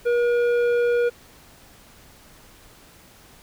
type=tone with tanh clipping; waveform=sine; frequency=479.1 Hz; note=A#4; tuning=47 cents sharp; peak=-19 dBFS; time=0.05-1.1 s; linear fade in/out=20 ms; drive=10 dB; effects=pink hiss -50 dBFS RMS until 3.42 s